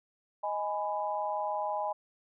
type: chord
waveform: sine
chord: G# minor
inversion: second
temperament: just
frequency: 623 / 830.6 / 996.7 Hz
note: D#5 / G#5 / B5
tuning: +2 / 0 / +16 cents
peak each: -35 / -33 / -36 dBFS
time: 0.43-1.93 s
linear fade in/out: 10 ms
effects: none